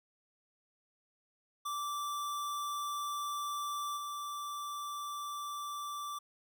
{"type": "tone with level steps", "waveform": "square", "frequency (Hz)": 1168, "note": "D6", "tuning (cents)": -10, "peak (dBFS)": [-36, -39], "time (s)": [1.65, 6.19], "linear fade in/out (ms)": 10, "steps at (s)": 3.96, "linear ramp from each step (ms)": 20, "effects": []}